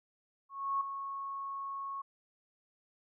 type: tone with ADSR envelope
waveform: sine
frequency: 1100 Hz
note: C#6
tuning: 14 cents flat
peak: -28 dBFS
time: 0.49-2.02 s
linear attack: 320 ms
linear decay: 3 ms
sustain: -9 dB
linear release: 10 ms
effects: none